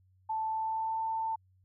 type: tone with pitch glide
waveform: sine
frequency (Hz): 880 to 892.3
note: A5 to A5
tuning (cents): 0 to +24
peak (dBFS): -30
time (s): 0.29-1.36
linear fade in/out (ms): 10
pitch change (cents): +24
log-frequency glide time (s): 0.48-1.01
effects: added 93 Hz sine -63 dBFS peak until 1.64 s